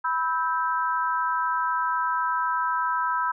sine chord, E minor, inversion second, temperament equal with one note detuned, 987.8 / 1304.1 / 1568 Hz, B5 / E6 / G6, 0 / -19 / 0 cents, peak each -25 / -27 / -30 dBFS, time 0.04-3.32 s, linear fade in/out 10 ms, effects none

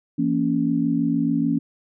sine chord, A# diminished, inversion second, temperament just, 167.82 / 233.1 / 279.7 Hz, E3 / A#3 / C#4, +31 / 0 / +16 cents, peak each -25 / -23 / -21 dBFS, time 0.18-1.59 s, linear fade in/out 10 ms, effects none

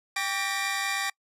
sawtooth tone cluster, 790 / 1152 / 1831 / 1937 / 2374 Hz, G5 / D6 / A#6 / B6 / D7, +13 / -34 / -32 / -34 / +18 cents, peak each -30 dBFS, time 0.16-1.1 s, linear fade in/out 5 ms, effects noise-tail reverb RT60 0.1 s tail -26 dB re dry + low-pass 11000 Hz 12 dB/octave

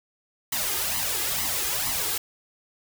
white noise with flanger, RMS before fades -27 dBFS, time 0.52-2.18 s, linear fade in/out 5 ms, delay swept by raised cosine 0.98 to 2.48 ms, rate 2.2 Hz, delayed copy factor +0.75, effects none

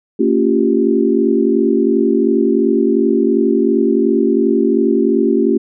sine chord, G half-diminished seventh, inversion first, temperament equal with one note detuned, 227.2 / 277.2 / 349.2 / 392 Hz, Bb3 / Db4 / F4 / G4, -44 / 0 / 0 / 0 cents, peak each -16 dBFS, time 0.19-5.58 s, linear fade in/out 10 ms, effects none

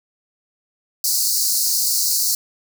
pink high-pass noise, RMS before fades -19 dBFS, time 1.04-2.35 s, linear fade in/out 2 ms, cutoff 4300 Hz, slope 96 dB/octave, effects none

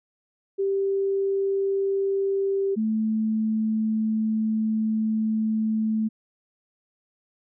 sine tone pair in turn, 392 / 218.8 Hz, G4 / A3, 0 / -9 cents, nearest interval minor seventh, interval 1009 cents, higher first, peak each -21 dBFS, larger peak neither, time 0.58-2.76 / 2.76-6.09 s, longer second, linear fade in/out 20 ms, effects none

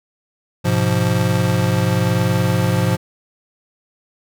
square chord, F diminished, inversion first, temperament just, 104.77 / 125.72 / 174.61 Hz, Ab2 / Cb3 / F3, +16 / +31 / 0 cents, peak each -20 dBFS, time 0.64-2.97 s, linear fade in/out 20 ms, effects none

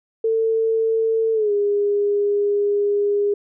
sine tone with pitch glide, 447.9 to 408.4 Hz, A4 to G#4, +31 to -29 cents, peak -16 dBFS, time 0.24-3.34 s, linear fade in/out 5 ms, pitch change -160 cents, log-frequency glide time 1.33-1.52 s, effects none

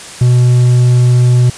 triangle tone, 123.47 Hz, B2, in tune, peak -3 dBFS, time 0.21-1.5 s, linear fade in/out 5 ms, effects white hiss -29 dBFS RMS until 1.57 s + resampled to 22050 Hz

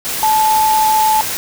sine tone in noise, 869 Hz, A5, 22 cents flat, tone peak -10 dBFS, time 0.23-1.21 s, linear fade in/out 0 ms, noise white, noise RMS -21 dBFS, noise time 0.05-1.37 s, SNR +8 dB, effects none

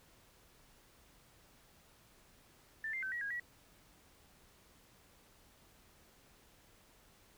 sine tone with pitch steps, 1776 / 2094 / 1539 / 1912 / 1638 / 1929 Hz, A6 / C7 / G6 / A#6 / G#6 / B6, +16 / +1 / -32 / +43 / -24 / -41 cents, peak -37 dBFS, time 2.84-3.398 s, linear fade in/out 2 ms, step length 93 ms, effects pink hiss -65 dBFS RMS until 7.37 s

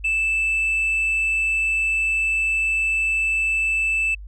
sine tone, 2637 Hz, E7, in tune, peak -16 dBFS, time 0.04-4.15 s, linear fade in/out 10 ms, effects tanh soft clip ceiling -17 dBFS + added 50 Hz sine -34 dBFS peak until 4.27 s

